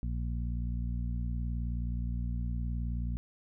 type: harmonic tone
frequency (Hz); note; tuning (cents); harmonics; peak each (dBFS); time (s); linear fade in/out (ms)
59.2; A#1; +27; 1 / 2 / 3 / 4; -32 / -38 / -42 / -44; 0.03-3.17; 0
effects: none